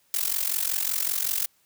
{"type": "noise with amplitude modulation", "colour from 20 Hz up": "blue", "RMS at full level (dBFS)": -23, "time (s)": [0.14, 1.46], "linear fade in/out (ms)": 0, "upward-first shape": "sine", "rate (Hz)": 45.3, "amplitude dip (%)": 85, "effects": ["white hiss -65 dBFS RMS until 1.65 s"]}